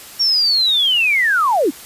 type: linear sweep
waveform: sine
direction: down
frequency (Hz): 5588 to 236.5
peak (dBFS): -12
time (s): 0.19-1.71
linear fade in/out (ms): 20
effects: white hiss -37 dBFS RMS until 1.85 s + resampled to 32000 Hz